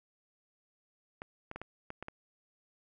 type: clicks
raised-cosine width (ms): 0.5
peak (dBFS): -26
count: 7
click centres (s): 1.219 / 1.514 / 1.56 / 1.616 / 1.904 / 2.026 / 2.084
effects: none